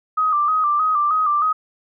sine tone with vibrato, 1219 Hz, D#6, 36 cents flat, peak -15 dBFS, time 0.17-1.53 s, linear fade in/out 10 ms, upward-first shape square, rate 3.2 Hz, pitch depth 57 cents each way, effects none

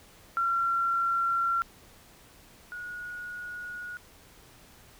sine tone pair in turn, 1367 / 1451 Hz, F6 / F#6, -37 / -34 cents, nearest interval minor second, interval 103 cents, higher second, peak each -24 / -36 dBFS, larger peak first, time 0.37-1.62 / 2.72-3.97 s, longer neither, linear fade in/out 0 ms, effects pink hiss -55 dBFS RMS until 4.99 s

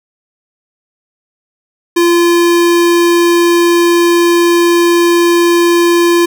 square tone, 344 Hz, F4, 26 cents flat, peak -7 dBFS, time 1.96-6.26 s, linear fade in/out 10 ms, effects none

